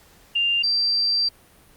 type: tone pair in turn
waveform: sine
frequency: 2794 / 4699 Hz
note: F7 / D8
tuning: 0 / 0 cents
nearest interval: major sixth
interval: 900 cents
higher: second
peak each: -18 dBFS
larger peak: neither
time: 0.35-0.63 / 0.63-1.29 s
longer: second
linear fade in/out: 10 ms
effects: pink hiss -53 dBFS RMS until 1.76 s + Opus 48 kbps